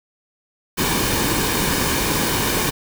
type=noise with comb filter; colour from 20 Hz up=pink; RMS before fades=-20 dBFS; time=0.77-2.71 s; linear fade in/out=20 ms; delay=1.5 ms; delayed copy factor=-0.5; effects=none